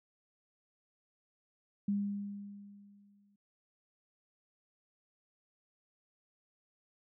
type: tone with exponential decay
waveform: sine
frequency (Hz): 202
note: G#3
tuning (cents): -48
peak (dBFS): -28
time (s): 1.88-3.36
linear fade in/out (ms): 5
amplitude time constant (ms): 320
effects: none